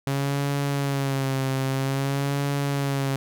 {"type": "tone with vibrato", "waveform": "sawtooth", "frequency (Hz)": 137.4, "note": "C#3", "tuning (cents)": -15, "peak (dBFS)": -19, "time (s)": [0.07, 3.16], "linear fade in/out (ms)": 0, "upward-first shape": "sine", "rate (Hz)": 0.51, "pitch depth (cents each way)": 50, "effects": []}